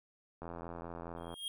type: click train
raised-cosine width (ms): 1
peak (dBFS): -30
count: 79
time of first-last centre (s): 0.42-1.34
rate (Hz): 84.8
type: tone with exponential growth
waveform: square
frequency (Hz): 3242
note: G#7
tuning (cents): -42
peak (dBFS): -35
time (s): 1.17-1.48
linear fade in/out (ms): 1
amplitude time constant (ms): 66
effects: none